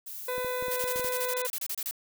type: noise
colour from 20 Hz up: violet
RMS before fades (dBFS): -40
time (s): 0.06-1.32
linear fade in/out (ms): 10
type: harmonic tone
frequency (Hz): 501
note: B4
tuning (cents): +25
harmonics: 1 / 2 / 3 / 4 / 5 / 7 / 8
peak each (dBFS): -31 / -37 / -41 / -43 / -45 / -48 / -49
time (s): 0.28-1.47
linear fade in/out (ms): 5
type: clicks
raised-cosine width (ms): 2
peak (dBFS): -29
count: 8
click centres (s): 0.381 / 0.447 / 0.625 / 0.683 / 0.84 / 0.96 / 0.996 / 1.046
type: noise bursts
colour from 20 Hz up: blue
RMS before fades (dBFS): -33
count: 15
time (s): 0.71-1.911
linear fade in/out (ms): 2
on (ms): 53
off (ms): 29
effects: none